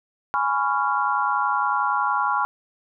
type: chord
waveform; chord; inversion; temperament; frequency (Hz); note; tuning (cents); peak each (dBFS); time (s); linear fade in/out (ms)
sine; C# dominant seventh; second; just; 831.5 / 997.9 / 1108.7 / 1385.9; G#5 / B5 / C#6 / E#6; +2 / +18 / 0 / -14; -25; 0.34-2.45; 0
effects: none